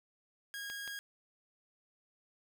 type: tone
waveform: sawtooth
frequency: 1636 Hz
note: G#6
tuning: 26 cents flat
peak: -37 dBFS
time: 0.54-0.99 s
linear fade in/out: 0 ms
type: clicks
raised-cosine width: 0.2 ms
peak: -29 dBFS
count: 2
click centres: 0.7 / 0.877 s
effects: none